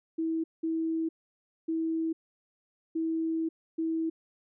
sine tone bursts at uneven times, 324.4 Hz, E4, 28 cents flat, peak -27 dBFS, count 5, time 0.18-0.44 / 0.63-1.09 / 1.68-2.13 / 2.95-3.49 / 3.78-4.1 s, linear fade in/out 10 ms, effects none

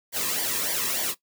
white noise with flanger, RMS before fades -27 dBFS, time 0.12-1.15 s, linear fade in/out 50 ms, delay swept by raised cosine 0.76 to 1.39 ms, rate 3.4 Hz, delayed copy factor -0.75, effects noise-tail reverb RT60 0.1 s tail -17 dB re dry

